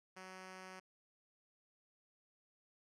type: tone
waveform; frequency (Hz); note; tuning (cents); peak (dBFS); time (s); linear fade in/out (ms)
5% pulse; 186.9; F#3; +18; -39; 0.16-0.8; 10
effects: low-pass 8000 Hz 12 dB/octave